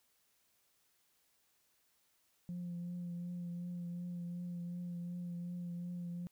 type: tone with vibrato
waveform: sine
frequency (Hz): 175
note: F3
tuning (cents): +4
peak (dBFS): -38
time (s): 2.49-6.27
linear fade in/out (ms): 0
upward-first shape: triangle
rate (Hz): 2.7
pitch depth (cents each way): 24
effects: tanh soft clip ceiling -37 dBFS + white hiss -75 dBFS RMS until 6.31 s